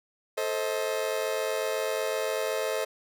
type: chord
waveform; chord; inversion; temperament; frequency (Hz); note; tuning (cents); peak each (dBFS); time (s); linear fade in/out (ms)
40% pulse; A diminished; none; just; 440 / 528 / 633.6; A4 / C5 / Eb5; 0 / +16 / +31; -31; 0.37-2.85; 10
effects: none